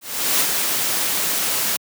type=noise with ADSR envelope; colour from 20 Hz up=white; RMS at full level=-17 dBFS; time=0.01-1.77 s; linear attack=390 ms; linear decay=62 ms; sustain=-4 dB; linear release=10 ms; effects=high-pass 150 Hz 12 dB/octave